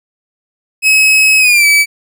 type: tone with pitch glide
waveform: 40% pulse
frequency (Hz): 2562 to 2296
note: E7 to D7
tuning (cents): -50 to -40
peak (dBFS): -5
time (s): 0.82-1.86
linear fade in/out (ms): 50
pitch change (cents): -190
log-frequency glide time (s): 1.39-1.66
effects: none